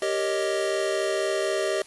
square chord, Eb dominant seventh, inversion first, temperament equal with one note detuned, 392 / 466.2 / 558.2 / 622.3 Hz, G4 / Bb4 / Db5 / Eb5, 0 / 0 / +12 / 0 cents, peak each -28 / -34 / -34 / -28 dBFS, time 0.02-1.82 s, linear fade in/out 2 ms, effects white hiss -49 dBFS RMS until 1.86 s + resampled to 24000 Hz

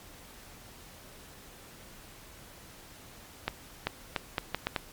accelerating click train, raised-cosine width 0.3 ms, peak -12 dBFS, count 7, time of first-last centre 3.48-4.762 s, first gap 390 ms, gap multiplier 0.75, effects pink hiss -51 dBFS RMS until 4.92 s + MP3 96 kbps

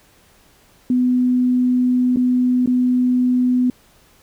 sine tone with dropouts, 250 Hz, B3, 21 cents sharp, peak -13 dBFS, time 0.9-3.7 s, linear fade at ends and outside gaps 2 ms, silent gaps 2.161-2.17 / 2.66-2.674 s, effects pink hiss -53 dBFS RMS until 4.22 s

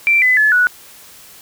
sine tone with pitch steps, 2349 / 2010 / 1719.6 / 1471.3 Hz, D7 / B6 / A6 / F#6, 0 / +30 / -40 / -10 cents, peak -9 dBFS, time 0.07-0.67 s, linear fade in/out 0 ms, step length 150 ms, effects white hiss -41 dBFS RMS until 1.41 s

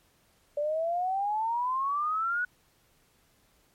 sine exponential sweep, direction up, 577 to 1484 Hz, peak -26 dBFS, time 0.57-2.45 s, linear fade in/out 5 ms, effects pink hiss -66 dBFS RMS until 3.74 s + MP3 64 kbps

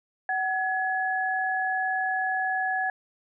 sine tone pair together, 753 / 1691.7 Hz, F#5 / G#6, +30 / +31 cents, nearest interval octave + major second, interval 1401 cents, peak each -27 dBFS, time 0.29-2.9 s, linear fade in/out 2 ms, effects none

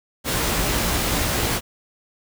pink noise with comb filter, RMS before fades -22 dBFS, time 0.24-1.61 s, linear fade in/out 50 ms, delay 17 ms, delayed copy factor +0.55, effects none

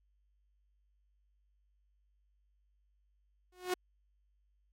sawtooth tone with exponential growth, 363.5 Hz, F#4, 31 cents flat, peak -25 dBFS, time 3.52-3.74 s, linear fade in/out 5 ms, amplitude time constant 47 ms, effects added 50 Hz sine -70 dBFS peak until 4.72 s + AAC 48 kbps

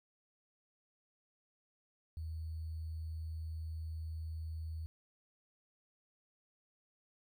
sine tone with sample-and-hold, 80.1 Hz, E2, 49 cents flat, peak -39 dBFS, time 2.17-4.86 s, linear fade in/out 0 ms, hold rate 4410 Hz, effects none

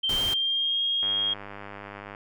sine tone with pitch glide, 3136 to 3256 Hz, G7 to G#7, 0 to -35 cents, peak -23 dBFS, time 0.03-1.34 s, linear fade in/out 10 ms, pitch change +65 cents, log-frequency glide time 0.14-0.81 s
pink noise, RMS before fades -34 dBFS, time 0.09-0.34 s, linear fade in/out 5 ms
click train, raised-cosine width 0.5 ms, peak -24 dBFS, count 114, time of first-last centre 1.03-2.149 s, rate 101 Hz
effects none

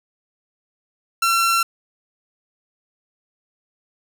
sawtooth tone, 1355 Hz, E6, 47 cents sharp, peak -12 dBFS, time 1.22-1.63 s, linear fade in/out 5 ms, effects none

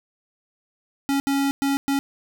square tone bursts at uneven times, 277.2 Hz, C#4, in tune, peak -20 dBFS, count 4, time 1.09-1.2 / 1.27-1.51 / 1.62-1.77 / 1.88-1.99 s, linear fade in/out 0 ms, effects none

